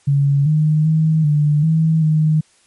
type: tone with pitch steps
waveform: sine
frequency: 140.8 / 153.8 / 158 / 148.5 / 160.2 / 155.3 Hz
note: C#3 / D#3 / D#3 / D3 / E3 / D#3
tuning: +27 / -20 / +27 / +20 / -49 / -3 cents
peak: -11 dBFS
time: 0.07-2.41 s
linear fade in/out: 10 ms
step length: 390 ms
effects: white hiss -55 dBFS RMS until 2.66 s + MP3 48 kbps